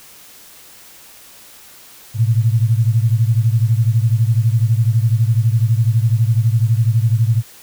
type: beating tone pair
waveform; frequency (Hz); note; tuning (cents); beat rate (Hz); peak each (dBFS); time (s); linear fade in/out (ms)
sine; 110 / 122; A2 / B2; 0 / -21; 12; -13 / -16; 2.14-7.43; 50
effects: white hiss -42 dBFS RMS until 7.62 s